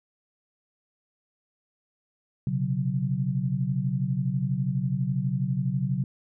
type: chord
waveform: sine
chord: B suspended second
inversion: none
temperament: equal with one note detuned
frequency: 126.43 / 138.59 / 185 Hz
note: B2 / C#3 / F#3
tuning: +41 / 0 / 0 cents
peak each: -29 / -27 / -29 dBFS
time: 2.47-6.04 s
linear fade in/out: 2 ms
effects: none